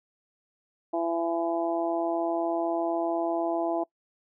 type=harmonic tone; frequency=167.9 Hz; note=E3; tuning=32 cents sharp; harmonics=2 / 3 / 4 / 5 / 6; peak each=-29 / -40 / -28 / -34 / -40 dBFS; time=0.93-3.84 s; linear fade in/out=10 ms; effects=noise-tail reverb RT60 0.1 s tail -23 dB re dry